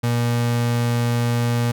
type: tone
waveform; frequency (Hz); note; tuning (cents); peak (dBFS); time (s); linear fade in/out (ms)
35% pulse; 119.1; A#2; +38; -16; 0.03-1.72; 10
effects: none